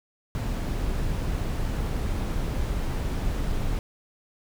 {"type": "noise", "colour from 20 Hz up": "brown", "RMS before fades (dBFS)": -27, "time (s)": [0.35, 3.79], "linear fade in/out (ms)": 0, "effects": []}